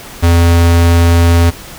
square tone, 85 Hz, F2, 46 cents flat, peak -6 dBFS, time 0.22-1.51 s, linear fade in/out 20 ms, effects pink hiss -31 dBFS RMS until 1.78 s

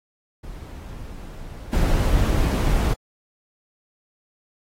brown noise with level steps, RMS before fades -36 / -19 dBFS, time 0.43-2.94 s, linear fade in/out 10 ms, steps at 1.73 s, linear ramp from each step 2 ms, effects AAC 48 kbps

